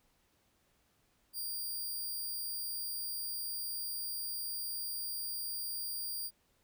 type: tone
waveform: 5% pulse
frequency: 4781 Hz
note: D8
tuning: 30 cents sharp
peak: -30 dBFS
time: 1.33-6.31 s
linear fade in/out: 50 ms
effects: pink hiss -73 dBFS RMS until 6.63 s